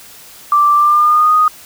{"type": "tone with pitch glide", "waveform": "sine", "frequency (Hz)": [1174.7, 1241.7], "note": ["D6", "D#6"], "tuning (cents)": [0, -4], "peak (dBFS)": -7, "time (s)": [0.52, 1.48], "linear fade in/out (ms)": 2, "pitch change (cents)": 96, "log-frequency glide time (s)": [0.75, 1.34], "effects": ["white hiss -38 dBFS RMS until 1.65 s"]}